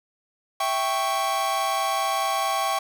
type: chord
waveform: 45% pulse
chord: C# diminished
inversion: first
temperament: equal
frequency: 659.3 / 784 / 1108.7 Hz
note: E5 / G5 / C#6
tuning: 0 / 0 / 0 cents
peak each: -30 / -26 / -26 dBFS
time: 0.6-2.79 s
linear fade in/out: 5 ms
effects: none